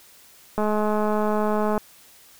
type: click train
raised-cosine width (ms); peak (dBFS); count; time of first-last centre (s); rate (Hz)
1; -11; 255; 0.58-1.778; 212
effects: white hiss -51 dBFS RMS until 2.39 s